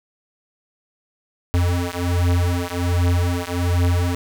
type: beating tone pair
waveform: square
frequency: 87.31 / 88.61 Hz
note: F2 / F2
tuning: 0 / +26 cents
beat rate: 1.3 Hz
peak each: -21 dBFS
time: 1.54-4.15 s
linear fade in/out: 0 ms
effects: none